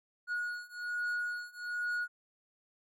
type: beating tone pair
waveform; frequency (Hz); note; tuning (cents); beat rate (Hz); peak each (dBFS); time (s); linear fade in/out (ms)
triangle; 1449 / 1450.2; F#6 / F#6; -37 / -35; 1.2; -36 / -35; 0.27-2.08; 50
effects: none